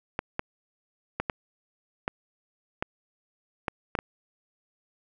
clicks, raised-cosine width 0.5 ms, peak -12 dBFS, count 9, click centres 0.191 / 0.394 / 1.2 / 1.298 / 2.079 / 2.825 / 3.682 / 3.952 / 3.989 s, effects none

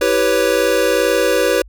square chord, C# half-diminished seventh, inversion first, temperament equal, 329.6 / 392 / 493.9 / 554.4 Hz, E4 / G4 / B4 / C#5, 0 / 0 / 0 / 0 cents, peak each -23 / -20 / -17 / -19 dBFS, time 0.01-1.62 s, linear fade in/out 5 ms, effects added 50 Hz sine -38 dBFS peak until 1.68 s

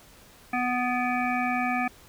harmonic tone with a mistuned harmonic, 247.4 Hz, B3, 3 cents sharp, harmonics 1 / 3 / 5 / 7 / 9 / 10, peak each -29 / -28 / -33 / -34 / -32 / -38 dBFS, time 0.53-1.88 s, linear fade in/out 5 ms, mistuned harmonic 9, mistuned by +54 cents, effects pink hiss -53 dBFS RMS until 2.08 s

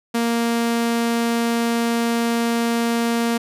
sawtooth tone, 233.1 Hz, A#3, in tune, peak -14 dBFS, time 0.14-3.38 s, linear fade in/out 10 ms, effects resampled to 32000 Hz

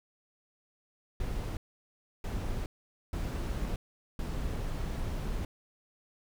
brown noise bursts at uneven times, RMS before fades -34 dBFS, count 4, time 1.2-1.57 / 2.24-2.66 / 3.13-3.76 / 4.19-5.45 s, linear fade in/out 2 ms, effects none

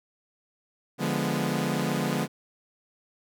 sawtooth chord, D diminished seventh, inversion none, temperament equal, 146.83 / 174.61 / 207.7 / 246.9 Hz, D3 / F3 / Ab3 / Cb4, 0 / 0 / 0 / 0 cents, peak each -27 dBFS, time 0.98-2.28 s, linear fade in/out 50 ms, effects none

